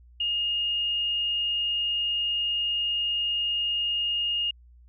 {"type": "tone", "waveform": "sine", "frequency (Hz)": 2845, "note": "F7", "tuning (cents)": 31, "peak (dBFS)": -24, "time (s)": [0.2, 4.51], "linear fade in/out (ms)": 5, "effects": ["added 60 Hz sine -50 dBFS peak until 4.88 s"]}